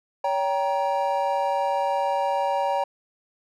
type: chord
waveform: triangle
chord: G diminished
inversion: second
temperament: just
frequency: 564.5 / 784 / 940.8 Hz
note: Db5 / G5 / Bb5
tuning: +31 / 0 / +16 cents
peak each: -24 dBFS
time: 0.24-2.84 s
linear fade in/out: 5 ms
effects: none